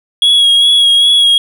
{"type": "tone with vibrato", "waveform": "triangle", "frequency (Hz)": 3322, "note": "G#7", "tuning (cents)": 0, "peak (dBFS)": -4, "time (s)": [0.22, 1.38], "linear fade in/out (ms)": 2, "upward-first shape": "sine", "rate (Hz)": 2.5, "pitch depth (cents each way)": 25, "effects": []}